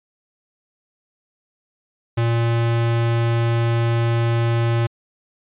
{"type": "tone", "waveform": "square", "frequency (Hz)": 116.54, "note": "A#2", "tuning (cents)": 0, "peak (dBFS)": -17, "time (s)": [2.17, 4.87], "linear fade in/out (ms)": 10, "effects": ["resampled to 8000 Hz"]}